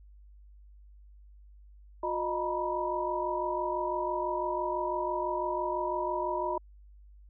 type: tone cluster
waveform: sine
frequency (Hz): 357.5 / 616 / 931 / 977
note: F4 / D#5 / A#5 / B5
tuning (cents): +41 / -17 / -2 / -19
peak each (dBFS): -35 / -34 / -36 / -33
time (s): 2.03-6.58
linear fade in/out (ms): 5
effects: added 50 Hz sine -51 dBFS peak until 7.29 s